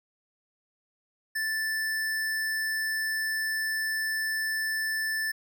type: tone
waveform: square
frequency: 1760 Hz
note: A6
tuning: in tune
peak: -28 dBFS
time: 1.35-5.32 s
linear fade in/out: 10 ms
effects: none